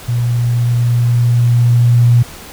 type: tone with level ramp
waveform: sine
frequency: 120 Hz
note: B2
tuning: 49 cents flat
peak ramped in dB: -12 to -5 dBFS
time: 0.08-2.23 s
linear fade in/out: 10 ms
effects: pink hiss -33 dBFS RMS until 2.52 s